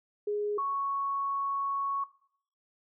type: tone pair in turn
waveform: sine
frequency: 415.3 / 1108.7 Hz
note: G#4 / C#6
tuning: 0 / 0 cents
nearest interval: octave + perfect fourth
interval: 1700 cents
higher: second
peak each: -28 / -28 dBFS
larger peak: neither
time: 0.27-0.58 / 0.58-2.04 s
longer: second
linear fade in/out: 5 ms
effects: noise-tail reverb RT60 0.6 s tail -18 dB re dry